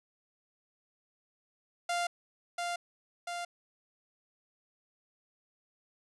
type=tone with echo; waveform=sawtooth; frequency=697 Hz; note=F5; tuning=4 cents flat; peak=-26 dBFS; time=1.89-2.07 s; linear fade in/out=5 ms; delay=690 ms; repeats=2; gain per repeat=-3 dB; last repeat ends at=3.45 s; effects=resampled to 24000 Hz